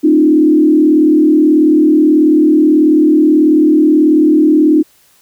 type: tone with frequency modulation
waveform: sine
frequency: 306.2 Hz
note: D#4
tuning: 28 cents flat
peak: -5 dBFS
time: 0.03-4.83 s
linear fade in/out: 20 ms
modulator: 38.4 Hz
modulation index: 0.9
effects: white hiss -50 dBFS RMS until 5.21 s